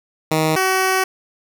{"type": "tone pair in turn", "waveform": "10% pulse", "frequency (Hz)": [157.4, 377.5], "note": ["D#3", "F#4"], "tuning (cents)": [20, 35], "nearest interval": "octave + minor third", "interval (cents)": 1515, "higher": "second", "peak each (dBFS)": -7, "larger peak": "neither", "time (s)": [[0.31, 0.56], [0.56, 1.04]], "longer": "second", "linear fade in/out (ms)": 5, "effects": []}